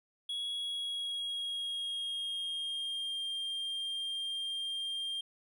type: tone with pitch glide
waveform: triangle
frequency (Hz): 3339 to 3197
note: G#7 to G7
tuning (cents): +9 to +33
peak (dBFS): -33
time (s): 0.29-5.21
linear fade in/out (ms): 5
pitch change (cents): -76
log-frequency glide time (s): 0.5-3.24
effects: none